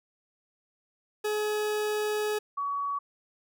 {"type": "tone pair in turn", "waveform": ["40% pulse", "sine"], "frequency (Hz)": [423.1, 1129.5], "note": ["G#4", "C#6"], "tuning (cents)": [32, 32], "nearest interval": "octave + perfect fourth", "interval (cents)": 1700, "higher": "second", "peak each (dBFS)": [-26, -28], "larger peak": "first", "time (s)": [[1.24, 2.39], [2.57, 2.99]], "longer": "first", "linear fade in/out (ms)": 10, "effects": []}